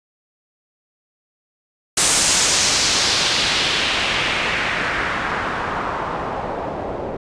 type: noise with low-pass filter sweep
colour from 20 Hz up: white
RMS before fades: -20 dBFS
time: 1.97-7.17 s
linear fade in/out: 5 ms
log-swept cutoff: 8800 to 570 Hz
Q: 1.6
effects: resampled to 22050 Hz